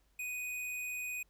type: tone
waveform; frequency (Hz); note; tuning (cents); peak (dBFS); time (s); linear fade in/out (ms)
square; 2489; D#7; 0; -38; 0.19-1.23; 5
effects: added 50 Hz sine -69 dBFS peak until 1.29 s + pink hiss -75 dBFS RMS until 1.29 s